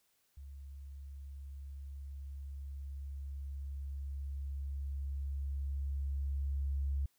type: tone with level ramp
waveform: sine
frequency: 69.3 Hz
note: C#2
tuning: in tune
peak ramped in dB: -46 to -31 dBFS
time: 0.37-7.06 s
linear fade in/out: 5 ms
effects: white hiss -75 dBFS RMS until 7.18 s